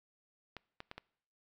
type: clicks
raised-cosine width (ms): 0.3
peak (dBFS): -28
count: 4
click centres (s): 0.567 / 0.804 / 0.914 / 0.98
effects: noise-tail reverb RT60 0.7 s tail -24 dB re dry